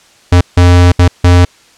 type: tone bursts at uneven times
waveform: square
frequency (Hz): 88.6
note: F2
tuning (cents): +25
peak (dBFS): -3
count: 4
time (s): 0.32-0.41 / 0.57-0.92 / 0.99-1.08 / 1.24-1.45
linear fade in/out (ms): 5
effects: white hiss -44 dBFS RMS until 1.77 s + low-pass 7000 Hz 12 dB/octave